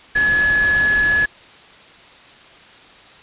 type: tone in noise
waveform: sine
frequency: 1700 Hz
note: G#6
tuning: 40 cents sharp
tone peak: -13 dBFS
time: 0.15-1.26 s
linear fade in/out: 10 ms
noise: pink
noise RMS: -28 dBFS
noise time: 0.15-1.26 s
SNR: +12 dB
effects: white hiss -44 dBFS RMS until 3.22 s + resampled to 8000 Hz